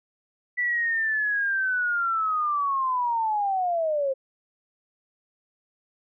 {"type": "linear sweep", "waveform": "sine", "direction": "down", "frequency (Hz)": [1975.5, 523.3], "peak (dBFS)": -22, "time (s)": [0.57, 4.14], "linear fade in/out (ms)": 20, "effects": []}